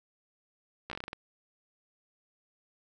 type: slowing click train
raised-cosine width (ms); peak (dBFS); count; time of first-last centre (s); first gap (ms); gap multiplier
0.3; -22; 9; 0.9-1.131; 14; 1.2
effects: none